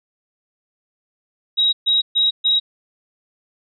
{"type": "tone bursts", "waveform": "sine", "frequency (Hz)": 3819, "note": "A#7", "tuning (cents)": 41, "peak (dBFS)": -13, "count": 4, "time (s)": [1.57, 2.6], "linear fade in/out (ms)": 20, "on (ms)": 160, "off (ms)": 130, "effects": []}